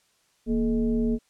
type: tone with frequency modulation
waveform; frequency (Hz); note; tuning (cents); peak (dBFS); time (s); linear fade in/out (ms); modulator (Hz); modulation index
sine; 233.1; A#3; 0; -21; 0.46-1.19; 50; 195; 0.81
effects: white hiss -66 dBFS RMS until 1.29 s + low-pass 9000 Hz 12 dB/octave